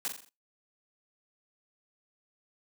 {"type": "noise with echo", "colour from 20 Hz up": "white", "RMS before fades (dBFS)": -32, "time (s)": [0.05, 0.08], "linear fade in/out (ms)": 0, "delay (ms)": 42, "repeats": 5, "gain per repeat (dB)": -6, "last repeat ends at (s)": 0.29, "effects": ["noise-tail reverb RT60 0.3 s tail -25 dB re dry", "high-pass 200 Hz 12 dB/octave"]}